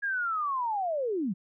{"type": "linear sweep", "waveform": "sine", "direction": "down", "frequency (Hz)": [1661.2, 166.4], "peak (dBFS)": -27, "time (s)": [0.02, 1.34], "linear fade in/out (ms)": 20, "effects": []}